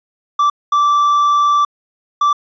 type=tone bursts at uneven times; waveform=triangle; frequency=1167 Hz; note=D6; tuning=11 cents flat; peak=-8 dBFS; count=3; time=0.39-0.5 / 0.72-1.65 / 2.21-2.33 s; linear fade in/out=5 ms; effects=resampled to 16000 Hz